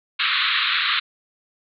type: band-pass noise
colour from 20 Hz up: white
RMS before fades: -21 dBFS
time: 0.19-1 s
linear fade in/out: 10 ms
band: 1100 to 4100 Hz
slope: 96 dB/octave
effects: none